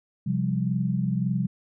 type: chord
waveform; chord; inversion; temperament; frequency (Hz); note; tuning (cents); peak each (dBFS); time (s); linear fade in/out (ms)
sine; C suspended fourth; none; just; 130.81 / 174.42 / 196.22; C3 / F3 / G3; 0 / -2 / +2; -27; 0.26-1.47; 10
effects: none